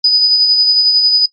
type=tone with tremolo; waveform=sine; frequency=4978 Hz; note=D#8; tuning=in tune; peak=-5 dBFS; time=0.04-1.26 s; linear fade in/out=5 ms; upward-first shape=sine; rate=11 Hz; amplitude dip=35%; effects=noise-tail reverb RT60 0.1 s tail -21 dB re dry + MP3 32 kbps